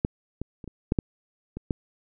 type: clicks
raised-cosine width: 3 ms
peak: -9 / -18 / -27 / -25 / -9 / -9 / -21 / -12 dBFS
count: 8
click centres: 0.049 / 0.416 / 0.642 / 0.677 / 0.921 / 0.988 / 1.57 / 1.708 s
effects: none